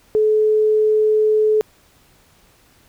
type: tone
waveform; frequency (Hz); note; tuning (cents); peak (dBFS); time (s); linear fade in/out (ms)
sine; 430; A4; -40; -12; 0.15-1.61; 0
effects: pink hiss -54 dBFS RMS until 2.88 s

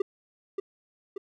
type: tone with echo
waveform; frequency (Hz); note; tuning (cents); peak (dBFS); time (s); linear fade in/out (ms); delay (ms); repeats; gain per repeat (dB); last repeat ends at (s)
triangle; 394.1; G4; +9; -20; 0-0.02; 5; 580; 2; -5; 1.18
effects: none

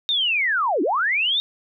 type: linear two-way sweep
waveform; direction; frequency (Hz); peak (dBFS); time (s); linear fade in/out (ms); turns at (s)
sine; down then up; 3729 to 267.1 to 3729; -18; 0.09-1.4; 0; 0.82
effects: none

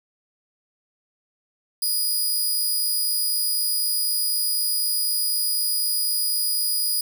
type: tone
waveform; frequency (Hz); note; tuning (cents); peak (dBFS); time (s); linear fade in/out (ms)
10% pulse; 4924; D#8; -19; -14; 1.82-7.01; 5
effects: none

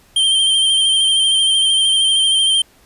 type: tone with vibrato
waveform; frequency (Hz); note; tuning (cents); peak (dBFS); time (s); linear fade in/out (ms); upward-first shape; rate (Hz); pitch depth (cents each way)
square; 3148; G7; +7; -12; 0.16-2.62; 5; sine; 13; 29
effects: pink hiss -51 dBFS RMS until 2.85 s + resampled to 32000 Hz

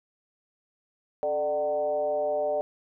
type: tone with frequency modulation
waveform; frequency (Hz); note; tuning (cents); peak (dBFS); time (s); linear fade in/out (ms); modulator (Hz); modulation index
sine; 596; D5; +25; -24; 1.23-2.61; 0; 159; 0.82
effects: none

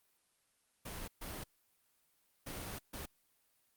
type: noise bursts at uneven times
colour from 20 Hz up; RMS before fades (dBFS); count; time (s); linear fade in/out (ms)
pink; -44; 4; 0.85-1.08 / 1.21-1.44 / 2.46-2.79 / 2.93-3.06; 10
effects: white hiss -75 dBFS RMS until 3.76 s + Opus 32 kbps

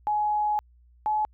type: tone pair in turn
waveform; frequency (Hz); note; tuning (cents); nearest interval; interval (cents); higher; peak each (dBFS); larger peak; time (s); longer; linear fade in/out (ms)
sine; 841 / 852.7; G#5 / G#5; +22 / +45; unison; 23; second; -22; neither; 0.07-0.59 / 1.06-1.25; first; 0
effects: added 60 Hz sine -54 dBFS peak until 1.33 s

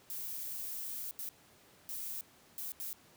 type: noise bursts at uneven times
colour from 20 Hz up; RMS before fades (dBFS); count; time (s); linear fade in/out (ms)
violet; -41; 5; 0.1-1.11 / 1.19-1.29 / 1.89-2.21 / 2.58-2.72 / 2.8-2.93; 0
effects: pink hiss -62 dBFS RMS until 3.16 s + high-pass 100 Hz 12 dB/octave

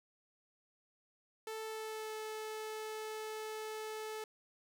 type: tone with pitch glide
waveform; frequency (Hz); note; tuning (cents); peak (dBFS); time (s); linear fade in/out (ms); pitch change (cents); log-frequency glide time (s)
sawtooth; 440 to 434.2; A4 to A4; 0 to -23; -37; 1.47-4.24; 2; -23; 1.63-2.15
effects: none

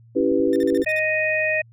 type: chord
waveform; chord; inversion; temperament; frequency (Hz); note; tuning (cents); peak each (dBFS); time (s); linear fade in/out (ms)
sine; C# half-diminished seventh; none; equal; 277.2 / 329.6 / 392 / 493.9; C#4 / E4 / G4 / B4; 0 / 0 / 0 / 0; -22; 0.15-0.84; 20
type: clicks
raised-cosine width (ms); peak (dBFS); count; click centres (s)
5; -31; 8; 0.206 / 0.318 / 0.401 / 0.477 / 0.639 / 0.727 / 0.796 / 0.841
type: tone bursts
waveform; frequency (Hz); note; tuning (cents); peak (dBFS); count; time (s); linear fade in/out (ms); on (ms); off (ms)
sawtooth; 1801; A6; +40; -32; 7; 0.53-0.991; 0; 29; 43
type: harmonic tone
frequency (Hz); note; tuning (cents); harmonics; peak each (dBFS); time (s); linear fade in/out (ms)
622.3; D#5; 0; 1 / 3 / 4; -23 / -23 / -23; 0.86-1.62; 10
effects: added 115 Hz sine -47 dBFS peak until 1.72 s

